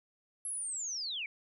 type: linear sweep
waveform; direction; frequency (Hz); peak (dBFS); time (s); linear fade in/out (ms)
sine; down; 11175 to 2202; -35; 0.45-1.26; 2
effects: none